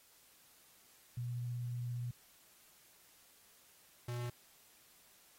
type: tone pair in turn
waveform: sine / square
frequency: 121.7 / 121.04 Hz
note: B2 / B2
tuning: -25 / -34 cents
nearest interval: unison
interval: 9 cents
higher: first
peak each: -37 / -39 dBFS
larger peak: first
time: 1.17-2.11 / 4.08-4.3 s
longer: first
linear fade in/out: 5 ms
effects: white hiss -65 dBFS RMS until 5.38 s + AAC 48 kbps